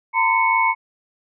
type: tone cluster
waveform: sine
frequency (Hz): 913 / 1018 / 2209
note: A#5 / C6 / C#7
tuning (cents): -36 / -48 / -7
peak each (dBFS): -19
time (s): 0.13-0.75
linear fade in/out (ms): 50
effects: none